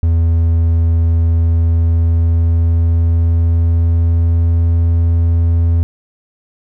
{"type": "tone with pitch glide", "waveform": "triangle", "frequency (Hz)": [82.9, 83.96], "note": ["E2", "E2"], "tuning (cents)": [10, 32], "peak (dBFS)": -7, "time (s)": [0.03, 5.83], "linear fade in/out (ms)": 0, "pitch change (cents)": 22, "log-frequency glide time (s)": [1.12, 4.77], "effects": []}